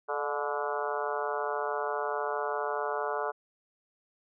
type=harmonic tone with a mistuned harmonic; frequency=144.6 Hz; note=D3; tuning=27 cents flat; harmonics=3 / 4 / 5 / 6 / 7 / 8 / 9 / 10; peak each=-35 / -36 / -37 / -38 / -38 / -39 / -40 / -40 dBFS; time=0.08-3.32 s; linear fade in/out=20 ms; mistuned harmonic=4; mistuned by=+54 cents; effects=none